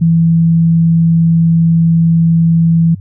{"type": "tone", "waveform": "sine", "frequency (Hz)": 165.5, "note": "E3", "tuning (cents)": 7, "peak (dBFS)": -6, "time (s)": [0.01, 2.95], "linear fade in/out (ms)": 10, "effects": ["added 97 Hz sine -27 dBFS peak until 3 s"]}